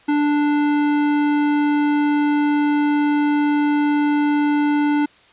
sine tone with hard clipping, 293.7 Hz, D4, in tune, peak -17 dBFS, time 0.08-5.06 s, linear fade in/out 10 ms, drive 15 dB, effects white hiss -51 dBFS RMS until 5.32 s + resampled to 8000 Hz

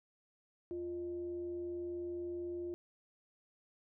sine tone with frequency modulation, 349.2 Hz, F4, in tune, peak -38 dBFS, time 0.71-2.74 s, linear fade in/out 0 ms, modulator 266 Hz, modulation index 0.28, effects none

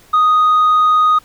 sine tone with tanh clipping, 1244.5 Hz, D#6, in tune, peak -9 dBFS, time 0.13-1.19 s, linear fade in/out 10 ms, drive 1 dB, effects pink hiss -47 dBFS RMS until 1.24 s

